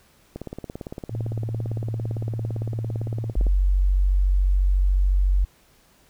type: click train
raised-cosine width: 2 ms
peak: -19 dBFS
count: 56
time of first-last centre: 0.36-3.467 s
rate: 17.7 Hz
type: tone with vibrato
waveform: sine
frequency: 111.9 Hz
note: A2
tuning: 30 cents sharp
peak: -25 dBFS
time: 1.09-3.34 s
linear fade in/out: 50 ms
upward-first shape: sine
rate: 2.5 Hz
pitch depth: 9 cents each way
type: tone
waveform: sine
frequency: 47 Hz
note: F#1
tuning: 28 cents sharp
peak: -16 dBFS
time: 3.36-5.45 s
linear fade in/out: 10 ms
effects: pink hiss -58 dBFS RMS until 6.09 s